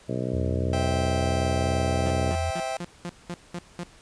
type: harmonic tone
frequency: 62.8 Hz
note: B1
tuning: 30 cents sharp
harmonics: 2 / 3 / 4 / 5 / 6 / 7 / 8 / 9 / 10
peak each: -31 / -33 / -34 / -35 / -36 / -36 / -37 / -38 / -38 dBFS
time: 0.08-2.33 s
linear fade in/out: 20 ms
type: tone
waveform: sine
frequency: 84 Hz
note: E2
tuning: 33 cents sharp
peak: -26 dBFS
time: 0.33-2.51 s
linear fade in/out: 10 ms
type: chord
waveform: 40% pulse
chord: C major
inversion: none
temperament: just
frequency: 523.3 / 654.1 / 784.9 Hz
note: C5 / E5 / G5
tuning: 0 / -14 / +2 cents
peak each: -36 / -30 / -30 dBFS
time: 0.73-2.77 s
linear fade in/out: 2 ms
type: tone bursts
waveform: sawtooth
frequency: 174.61 Hz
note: F3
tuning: in tune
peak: -27 dBFS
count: 8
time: 2.06-3.836 s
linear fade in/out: 2 ms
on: 47 ms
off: 200 ms
effects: pink hiss -53 dBFS RMS until 4.01 s + resampled to 22050 Hz